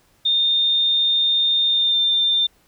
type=tone with pitch glide; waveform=sine; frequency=3637 to 3595 Hz; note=A#7 to A7; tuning=-43 to +36 cents; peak=-15 dBFS; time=0.25-2.47 s; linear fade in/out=10 ms; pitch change=-21 cents; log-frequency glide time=1.66-2.04 s; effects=pink hiss -59 dBFS RMS until 2.67 s